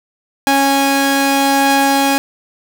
sawtooth tone pair together, 275.6 / 826 Hz, C#4 / G#5, -10 / -10 cents, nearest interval octave + perfect fifth, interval 1900 cents, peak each -10 dBFS, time 0.47-2.18 s, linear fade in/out 0 ms, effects none

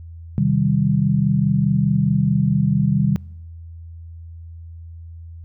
sine chord, C minor, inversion none, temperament equal, 130.81 / 155.56 / 196 Hz, C3 / Eb3 / G3, 0 / 0 / 0 cents, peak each -19 dBFS, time 0.38-3.16 s, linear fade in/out 0 ms, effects noise-tail reverb RT60 1.0 s tail -26 dB re dry + added 83 Hz sine -34 dBFS peak until 5.44 s

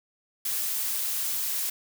blue noise, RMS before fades -29 dBFS, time 0.45-1.7 s, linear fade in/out 5 ms, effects none

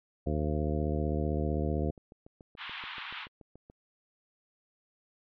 harmonic tone, 75.6 Hz, D#2, 49 cents flat, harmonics 1 / 2 / 3 / 4 / 5 / 6 / 7 / 9, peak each -31 / -34 / -36 / -37 / -38 / -39 / -39 / -41 dBFS, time 0.26-1.91 s, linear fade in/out 10 ms
click train, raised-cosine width 2 ms, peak -37 dBFS, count 21, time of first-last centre 0.83-3.699 s, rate 6.97 Hz
white band-pass noise, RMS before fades -41 dBFS, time 2.57-3.28 s, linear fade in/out 50 ms, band 880 to 3500 Hz, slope 48 dB/octave
effects MP3 64 kbps

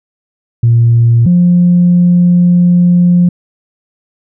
sine tone pair in turn, 117.1 / 176.26 Hz, A#2 / F3, +8 / +16 cents, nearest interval perfect fifth, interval 708 cents, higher second, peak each -3 dBFS, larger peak neither, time 0.63-1.26 / 1.26-3.29 s, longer second, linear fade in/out 5 ms, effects tanh soft clip ceiling 0 dBFS

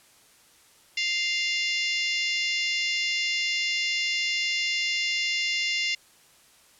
harmonic tone with a mistuned harmonic, 698.5 Hz, F5, in tune, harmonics 3 / 4 / 5 / 6 / 7 / 8 / 9 / 10, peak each -28 / -29 / -35 / -36 / -35 / -36 / -42 / -42 dBFS, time 0.97-5.95 s, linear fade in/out 5 ms, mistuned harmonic 8, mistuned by -54 cents, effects white hiss -57 dBFS RMS until 6.79 s + low-pass 11000 Hz 12 dB/octave

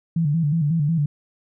sine tone with vibrato, 155.56 Hz, D#3, in tune, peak -17 dBFS, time 0.16-1.06 s, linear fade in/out 5 ms, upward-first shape square, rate 5.5 Hz, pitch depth 110 cents each way, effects none

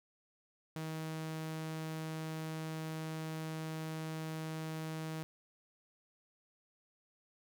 sawtooth tone, 158.7 Hz, D#3, 35 cents sharp, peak -35 dBFS, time 0.76-5.23 s, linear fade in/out 0 ms, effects none

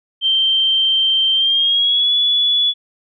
sine tone with pitch glide, 3136 to 3420 Hz, G7 to A7, 0 to -50 cents, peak -12 dBFS, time 0.21-2.74 s, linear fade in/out 50 ms, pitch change +150 cents, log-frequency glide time 1.33-2.14 s, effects none

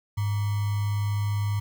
sine tone with sample-and-hold, 102.7 Hz, G#2, 19 cents flat, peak -23 dBFS, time 0.17-1.6 s, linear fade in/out 10 ms, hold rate 1050 Hz, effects none

